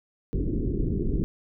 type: low-pass noise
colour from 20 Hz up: pink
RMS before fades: -26 dBFS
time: 0.33-1.24 s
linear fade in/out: 0 ms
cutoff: 410 Hz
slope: 48 dB/octave
effects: none